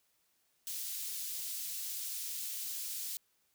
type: high-pass noise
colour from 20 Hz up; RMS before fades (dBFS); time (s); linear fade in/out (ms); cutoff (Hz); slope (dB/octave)
white; -40; 0.67-3.17; 0; 4000; 12
effects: white hiss -75 dBFS RMS until 3.54 s